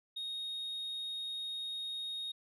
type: tone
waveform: sine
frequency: 3729 Hz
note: A#7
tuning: in tune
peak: -35 dBFS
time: 0.16-2.32 s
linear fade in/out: 10 ms
effects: tanh soft clip ceiling -36 dBFS